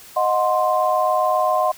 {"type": "chord", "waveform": "sine", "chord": "C diminished", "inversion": "first", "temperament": "equal with one note detuned", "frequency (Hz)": [622.3, 729.8, 1046.5], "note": ["Eb5", "Gb5", "C6"], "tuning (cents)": [0, -24, 0], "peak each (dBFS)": -20, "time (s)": [0.16, 1.72], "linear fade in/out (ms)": 10, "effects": ["white hiss -43 dBFS RMS until 1.77 s"]}